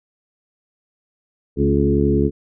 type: harmonic tone with a mistuned harmonic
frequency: 70.9 Hz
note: C#2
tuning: 40 cents sharp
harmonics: 1 / 2 / 3 / 4 / 5 / 6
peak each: -21 / -21 / -21 / -21 / -21 / -21 dBFS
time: 1.56-2.31 s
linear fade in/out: 50 ms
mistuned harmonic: 4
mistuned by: -27 cents
effects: none